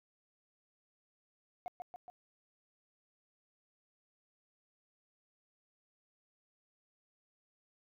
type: tone with echo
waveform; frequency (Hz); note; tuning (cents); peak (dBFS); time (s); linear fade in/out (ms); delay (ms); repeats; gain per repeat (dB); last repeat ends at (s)
sine; 720; F#5; -47; -35; 1.66-1.68; 0; 140; 3; -4; 2.1
effects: tanh soft clip ceiling -37 dBFS